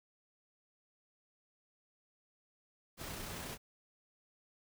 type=noise with amplitude modulation; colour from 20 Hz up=pink; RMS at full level=-43 dBFS; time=2.97-3.58 s; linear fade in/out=50 ms; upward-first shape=sine; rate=30.6 Hz; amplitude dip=25%; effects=none